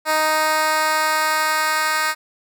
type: tone with high-pass filter sweep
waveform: 10% pulse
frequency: 311.1 Hz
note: D#4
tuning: in tune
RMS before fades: -19 dBFS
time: 0.05-2.15 s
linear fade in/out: 50 ms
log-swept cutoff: 640 to 1300 Hz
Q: 1.1
effects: none